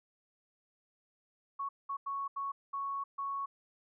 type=tone bursts at uneven times; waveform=sine; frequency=1108.7 Hz; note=C#6; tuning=in tune; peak=-34 dBFS; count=6; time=1.59-1.69 / 1.89-1.97 / 2.06-2.28 / 2.36-2.52 / 2.73-3.04 / 3.18-3.46 s; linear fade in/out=10 ms; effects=none